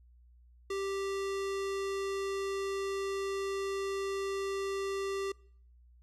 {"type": "tone with low-pass filter", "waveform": "square", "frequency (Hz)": 392, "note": "G4", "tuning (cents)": 0, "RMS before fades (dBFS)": -35, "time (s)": [0.7, 5.32], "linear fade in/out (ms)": 5, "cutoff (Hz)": 8200, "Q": 0.76, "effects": ["noise-tail reverb RT60 0.6 s tail -24 dB re dry", "added 60 Hz sine -57 dBFS peak until 6.02 s"]}